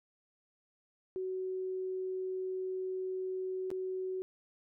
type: tone with dropouts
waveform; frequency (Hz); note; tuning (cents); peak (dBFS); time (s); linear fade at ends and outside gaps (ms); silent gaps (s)
sine; 373.9; F#4; +18; -34; 1.16-4.22; 0; 3.704-3.714
effects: none